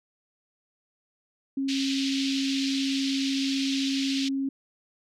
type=tone; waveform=sine; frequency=271.6 Hz; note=C#4; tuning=35 cents flat; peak=-25 dBFS; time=1.57-4.49 s; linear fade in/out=5 ms
type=band-pass noise; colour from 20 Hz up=white; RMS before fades=-33 dBFS; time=1.68-4.29 s; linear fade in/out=10 ms; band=2600 to 4700 Hz; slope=24 dB/octave
effects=none